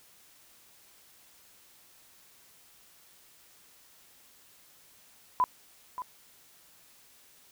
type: tone with echo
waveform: sine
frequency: 1001 Hz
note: B5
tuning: 23 cents sharp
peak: -21 dBFS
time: 5.4-5.44 s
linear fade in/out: 0 ms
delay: 580 ms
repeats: 1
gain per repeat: -12 dB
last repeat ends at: 6.02 s
effects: white hiss -59 dBFS RMS until 7.51 s